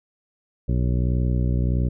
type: harmonic tone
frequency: 61.5 Hz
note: B1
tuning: 7 cents flat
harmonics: 1 / 2 / 3 / 4 / 5 / 6 / 7 / 9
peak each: -21 / -23 / -28 / -33 / -35 / -38 / -40 / -41 dBFS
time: 0.68-1.89 s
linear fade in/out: 10 ms
effects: none